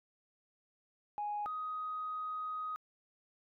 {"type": "tone pair in turn", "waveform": "sine", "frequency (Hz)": [830.6, 1253.2], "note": ["G#5", "D#6"], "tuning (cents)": [0, 12], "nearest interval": "perfect fifth", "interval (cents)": 712, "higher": "second", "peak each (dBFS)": [-34, -36], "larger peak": "first", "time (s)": [[1.18, 1.46], [1.46, 2.76]], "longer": "second", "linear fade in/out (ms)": 0, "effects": ["tanh soft clip ceiling -30 dBFS"]}